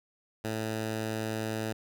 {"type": "tone", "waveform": "10% pulse", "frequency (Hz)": 110, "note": "A2", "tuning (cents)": 0, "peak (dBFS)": -23, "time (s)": [0.44, 1.73], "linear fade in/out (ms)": 10, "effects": []}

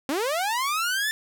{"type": "linear sweep", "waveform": "sawtooth", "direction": "up", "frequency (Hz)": [254.9, 1788], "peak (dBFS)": -20, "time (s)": [0.09, 1.11], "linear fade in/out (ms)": 0, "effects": []}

